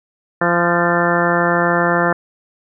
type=harmonic tone with a mistuned harmonic; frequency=172.6 Hz; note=F3; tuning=20 cents flat; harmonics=1 / 2 / 3 / 4 / 5 / 6 / 7 / 8 / 9 / 10; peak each=-21 / -21 / -20 / -21 / -25 / -23 / -25 / -22 / -25 / -21 dBFS; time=0.41-2.13 s; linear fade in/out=5 ms; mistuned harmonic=10; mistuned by=+43 cents; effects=none